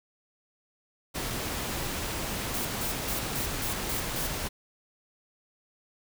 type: noise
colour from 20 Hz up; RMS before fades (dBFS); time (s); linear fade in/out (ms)
pink; -33; 1.14-4.49; 20
type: noise bursts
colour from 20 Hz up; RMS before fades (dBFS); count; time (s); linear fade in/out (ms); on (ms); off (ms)
blue; -34; 7; 2.54-4.27; 2; 110; 160
effects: none